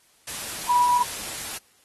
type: tone in noise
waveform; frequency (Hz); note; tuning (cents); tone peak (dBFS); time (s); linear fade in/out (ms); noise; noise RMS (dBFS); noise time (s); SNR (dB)
sine; 977; B5; -19; -16; 0.69-1.03; 5; white; -33; 0.27-1.58; +14
effects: white hiss -60 dBFS RMS until 1.84 s + AAC 32 kbps